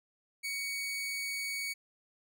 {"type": "tone", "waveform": "sawtooth", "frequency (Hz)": 2241, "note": "C#7", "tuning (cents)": 18, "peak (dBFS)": -31, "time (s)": [0.43, 1.74], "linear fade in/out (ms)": 20, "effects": []}